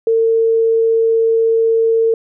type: tone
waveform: sine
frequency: 452.7 Hz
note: A4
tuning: 49 cents sharp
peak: -10 dBFS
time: 0.07-2.14 s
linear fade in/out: 2 ms
effects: none